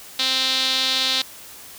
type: tone with band-pass filter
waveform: sawtooth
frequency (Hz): 261.6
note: C4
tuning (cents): 0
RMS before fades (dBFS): -21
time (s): 0.19-1.22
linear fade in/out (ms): 5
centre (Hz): 3900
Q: 4.3
effects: white hiss -41 dBFS RMS until 1.78 s